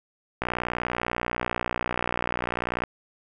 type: click train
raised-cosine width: 0.5 ms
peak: -11 dBFS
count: 147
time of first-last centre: 0.42-2.837 s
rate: 60.4 Hz
effects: none